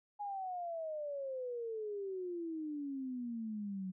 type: exponential sweep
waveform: sine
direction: down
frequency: 834 to 183.5 Hz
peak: -38 dBFS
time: 0.19-3.92 s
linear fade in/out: 20 ms
effects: none